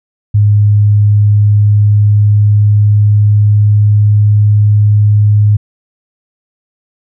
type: tone with pitch glide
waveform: sine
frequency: 103.83 to 104.55 Hz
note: G#2 to G#2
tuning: 0 to +12 cents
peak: -4 dBFS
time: 0.34-5.57 s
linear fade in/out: 10 ms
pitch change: +12 cents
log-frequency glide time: 1.08-4.39 s
effects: none